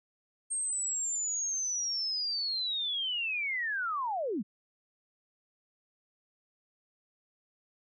sine linear sweep, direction down, 8560 to 169.5 Hz, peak -30 dBFS, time 0.5-4.43 s, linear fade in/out 20 ms, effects none

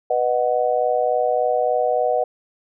sine chord, B major, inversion none, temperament just, 493.9 / 617.4 / 740.8 Hz, B4 / D#5 / F#5, 0 / -14 / +2 cents, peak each -21 dBFS, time 0.1-2.24 s, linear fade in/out 5 ms, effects none

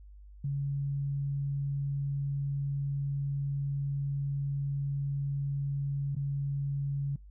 sine tone with dropouts, 140 Hz, C#3, 18 cents sharp, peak -29 dBFS, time 0.44-7.16 s, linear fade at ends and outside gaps 5 ms, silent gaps 6.151-6.164 s, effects noise-tail reverb RT60 0.2 s tail -26 dB re dry + added 50 Hz sine -48 dBFS peak until 7.3 s

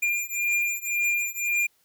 square beating tone pair, 2401 / 2402.9 Hz, D7 / D7, +38 / +39 cents, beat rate 1.9 Hz, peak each -28 / -27 dBFS, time 0.02-1.67 s, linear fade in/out 10 ms, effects white hiss -66 dBFS RMS until 1.84 s

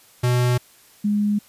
square / sine tone pair in turn, 123.47 / 207.1 Hz, B2 / G#3, 0 / -5 cents, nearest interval major sixth, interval 895 cents, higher second, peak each -17 dBFS, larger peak neither, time 0.23-0.58 / 1.04-1.39 s, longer neither, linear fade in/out 10 ms, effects white hiss -52 dBFS RMS until 1.48 s + resampled to 32000 Hz

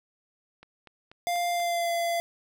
click train, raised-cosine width 0.3 ms, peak -32 dBFS, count 5, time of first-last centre 0.63-1.601 s, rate 4.12 Hz
square tone with pitch glide, 698.5 to 682.2 Hz, F5 to F5, 0 to -41 cents, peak -26 dBFS, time 1.27-2.2 s, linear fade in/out 0 ms, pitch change -41 cents, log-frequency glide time 1.5-1.91 s
effects none

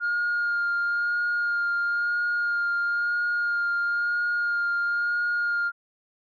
sine tone with vibrato, 1415 Hz, F6, 22 cents sharp, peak -21 dBFS, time 0-5.72 s, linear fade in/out 50 ms, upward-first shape sine, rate 1 Hz, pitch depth 16 cents each way, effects tanh soft clip ceiling -20 dBFS

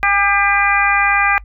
harmonic tone with a mistuned harmonic, 399.8 Hz, G4, 34 cents sharp, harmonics 2 / 3 / 4 / 5 / 6, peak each -18 / -18 / -18 / -18 / -18 dBFS, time 0.03-1.38 s, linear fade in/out 0 ms, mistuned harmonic 2, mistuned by +16 cents, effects noise-tail reverb RT60 0.1 s tail -23 dB re dry + added 50 Hz sine -33 dBFS peak until 1.44 s

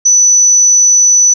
sine tone, 5970 Hz, F#8, 15 cents sharp, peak -4 dBFS, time 0.05-1.34 s, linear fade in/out 10 ms, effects none

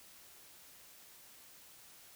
silence, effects white hiss -58 dBFS RMS until 2.15 s

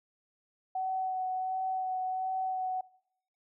sine tone with vibrato, 750 Hz, F#5, 23 cents sharp, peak -30 dBFS, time 0.75-2.81 s, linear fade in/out 5 ms, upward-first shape sine, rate 1.4 Hz, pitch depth 13 cents each way, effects noise-tail reverb RT60 0.7 s tail -22 dB re dry

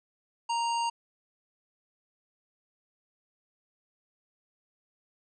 harmonic tone, 932.3 Hz, A#5, in tune, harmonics 1 / 3 / 5 / 7 / 9, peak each -27 / -37 / -41 / -44 / -46 dBFS, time 0.49-0.9 s, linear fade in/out 10 ms, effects none

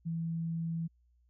sine tone, 165.1 Hz, E3, 3 cents sharp, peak -32 dBFS, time 0.05-0.88 s, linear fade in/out 20 ms, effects added 60 Hz sine -65 dBFS peak until 1.29 s

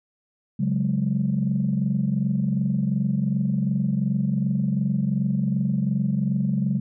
sine chord, C# suspended fourth, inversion none, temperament equal, 138.59 / 185 / 207.7 Hz, C#3 / F#3 / G#3, 0 / 0 / 0 cents, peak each -24 dBFS, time 0.59-6.8 s, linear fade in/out 10 ms, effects tanh soft clip ceiling -12 dBFS

